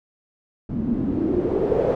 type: noise with low-pass filter sweep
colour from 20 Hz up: white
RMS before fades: -22 dBFS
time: 0.69-1.95 s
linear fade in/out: 5 ms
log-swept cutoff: 210 to 540 Hz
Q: 5.2
effects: none